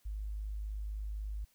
sine tone, 51.91 Hz, G#1, in tune, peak -36 dBFS, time 0.05-1.45 s, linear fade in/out 10 ms, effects white hiss -71 dBFS RMS until 1.54 s

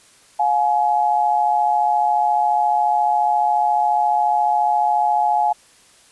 sine tone pair together, 710 / 844.3 Hz, F5 / G#5, +28 / +28 cents, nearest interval minor third, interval 300 cents, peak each -19 / -16 dBFS, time 0.39-5.53 s, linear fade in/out 10 ms, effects white hiss -51 dBFS RMS until 6.11 s + resampled to 24000 Hz

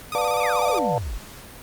sawtooth tone with vibrato, 1200 Hz, D6, 37 cents sharp, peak -23 dBFS, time 0.12-0.79 s, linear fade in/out 2 ms, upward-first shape square, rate 16 Hz, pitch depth 52 cents each way
sine chord, B half-diminished seventh, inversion none, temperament just, 493.9 / 592.7 / 711.2 / 889 Hz, B4 / D5 / F5 / A5, 0 / +16 / +31 / +18 cents, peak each -26 dBFS, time 0.15-0.98 s, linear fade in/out 0 ms
sine exponential sweep, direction down, 2733 to 37.44 Hz, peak -26 dBFS, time 0.4-1.19 s, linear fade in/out 20 ms
effects pink hiss -42 dBFS RMS until 1.62 s + Opus 48 kbps

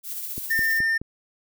violet noise with tremolo, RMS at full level -31 dBFS, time 0.03-0.81 s, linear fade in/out 50 ms, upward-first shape sine, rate 15 Hz, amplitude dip 35%
click train, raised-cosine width 3 ms, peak -22 dBFS, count 4, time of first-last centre 0.38-1.016 s, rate 4.72 Hz
triangle tone, 1806 Hz, A6, 45 cents sharp, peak -18 dBFS, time 0.5-0.98 s, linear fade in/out 10 ms
effects none

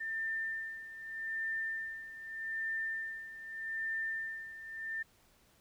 sine tone with tremolo, 1794 Hz, A6, 33 cents sharp, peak -33 dBFS, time 0-5.03 s, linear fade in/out 10 ms, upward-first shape sine, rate 0.82 Hz, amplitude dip 75%, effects pink hiss -67 dBFS RMS until 5.6 s

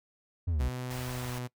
triangle exponential sweep, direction down, 92 to 60 Hz, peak -25 dBFS, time 0.47-0.69 s, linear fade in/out 10 ms
sawtooth tone with pitch glide, 125.9 to 124.02 Hz, B2 to B2, +34 to +8 cents, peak -31 dBFS, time 0.59-1.48 s, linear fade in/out 20 ms, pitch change -26 cents, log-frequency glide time 1.04-1.3 s
pink band-stop noise, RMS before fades -43 dBFS, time 0.9-1.39 s, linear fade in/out 10 ms, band 110 to 580 Hz, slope 48 dB/octave
effects noise-tail reverb RT60 0.1 s tail -20 dB re dry

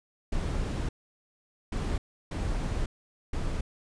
brown noise bursts at uneven times, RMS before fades -30 dBFS, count 4, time 0.32-0.89 / 1.72-1.98 / 2.31-2.86 / 3.33-3.61 s, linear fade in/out 5 ms, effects resampled to 22050 Hz

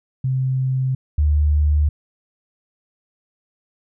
sine tone pair in turn, 130.81 / 74.53 Hz, C3 / D2, 0 / +26 cents, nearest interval minor seventh, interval 974 cents, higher first, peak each -17 / -13 dBFS, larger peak second, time 0.24-0.95 / 1.18-1.89 s, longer neither, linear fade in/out 5 ms, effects none

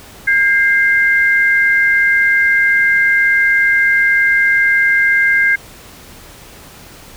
sine tone pair together, 1609.2 / 2093 Hz, G6 / C7, +45 / 0 cents, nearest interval perfect fourth, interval 455 cents, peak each -11 / -13 dBFS, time 0.27-5.56 s, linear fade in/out 10 ms, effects pink hiss -38 dBFS RMS until 7.16 s

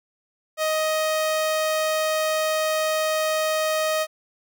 sawtooth tone, 626 Hz, D#5, 10 cents sharp, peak -17 dBFS, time 0.57-4.07 s, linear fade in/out 50 ms, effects none

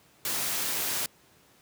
white noise, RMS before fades -30 dBFS, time 0.25-1.06 s, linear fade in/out 2 ms, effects pink hiss -60 dBFS RMS until 1.61 s + high-pass 100 Hz 12 dB/octave

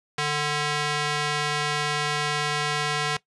square tone with band-pass filter, 148.5 Hz, D3, 20 cents sharp, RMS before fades -26 dBFS, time 0.18-3.17 s, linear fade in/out 5 ms, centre 2800 Hz, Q 0.55, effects noise-tail reverb RT60 0.1 s tail -19 dB re dry + resampled to 24000 Hz

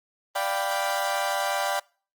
30% pulse chord, G dominant seventh, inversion second, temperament equal, 587.3 / 698.5 / 784 / 987.8 Hz, D5 / F5 / G5 / B5, 0 / 0 / 0 / 0 cents, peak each -27 / -29 / -26 / -30 dBFS, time 0.35-1.8 s, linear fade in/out 10 ms, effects noise-tail reverb RT60 0.4 s tail -25 dB re dry + Opus 32 kbps

